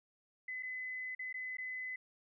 sine tone with dropouts, 2020 Hz, B6, 39 cents sharp, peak -39 dBFS, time 0.48-1.96 s, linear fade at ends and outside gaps 5 ms, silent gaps 0.626-0.631 / 1.15-1.192 / 1.328-1.341 / 1.57-1.583 s, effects none

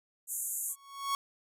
white band-pass noise, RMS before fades -36 dBFS, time 0.27-0.76 s, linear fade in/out 50 ms, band 6700 to 13000 Hz, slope 96 dB/octave
45% pulse tone with exponential growth, 1108.7 Hz, C#6, in tune, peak -27 dBFS, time 0.69-1.15 s, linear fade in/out 1 ms, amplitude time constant 100 ms
effects none

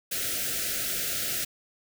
white band-stop noise, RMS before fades -30 dBFS, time 0.11-1.45 s, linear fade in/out 10 ms, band 720 to 1300 Hz, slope 96 dB/octave, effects none

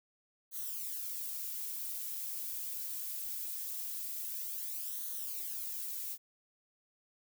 violet noise with flanger, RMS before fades -40 dBFS, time 0.51-6.18 s, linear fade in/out 50 ms, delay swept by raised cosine 0.39 to 5.29 ms, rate 0.22 Hz, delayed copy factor -0.65, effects none

